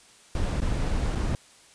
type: noise with dropouts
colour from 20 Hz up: brown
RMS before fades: -26 dBFS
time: 0.35-1.35 s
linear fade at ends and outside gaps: 1 ms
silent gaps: 0.603-0.618 / 1.151-1.155 s
effects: white hiss -54 dBFS RMS until 1.74 s + resampled to 22050 Hz